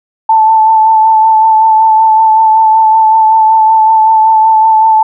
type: tone with vibrato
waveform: sine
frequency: 880 Hz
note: A5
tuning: in tune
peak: -3 dBFS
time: 0.29-5.03 s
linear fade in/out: 5 ms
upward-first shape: sine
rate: 5.3 Hz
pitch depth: 21 cents each way
effects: none